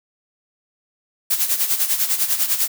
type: noise with tremolo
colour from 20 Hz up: blue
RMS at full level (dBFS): -17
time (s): 1.3-2.68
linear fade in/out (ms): 10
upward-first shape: sine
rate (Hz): 10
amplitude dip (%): 70
effects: none